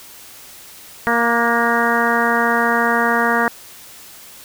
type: harmonic tone with a mistuned harmonic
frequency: 233.8 Hz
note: A#3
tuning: 5 cents sharp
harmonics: 1 / 2 / 3 / 4 / 5 / 6 / 7 / 8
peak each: -22 / -22 / -22 / -22 / -22 / -22 / -22 / -22 dBFS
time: 1.07-3.48 s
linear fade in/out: 0 ms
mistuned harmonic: 6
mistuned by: +31 cents
effects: white hiss -40 dBFS RMS until 4.44 s